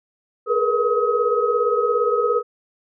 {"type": "tone cluster", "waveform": "sine", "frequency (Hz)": [420.6, 469.4, 486.7, 1270], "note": ["G#4", "A#4", "B4", "D#6"], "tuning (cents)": [22, 12, -25, 35], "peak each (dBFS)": -22, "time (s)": [0.46, 2.43], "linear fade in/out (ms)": 50, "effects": []}